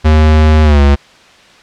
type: tone with pitch glide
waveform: square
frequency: 77.5 to 70.66 Hz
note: D#2 to C#2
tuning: -6 to +34 cents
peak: -5 dBFS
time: 0.04-0.96 s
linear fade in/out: 20 ms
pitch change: -160 cents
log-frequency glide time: 0.63-0.81 s
effects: white hiss -41 dBFS RMS until 1.62 s + low-pass 4000 Hz 12 dB/octave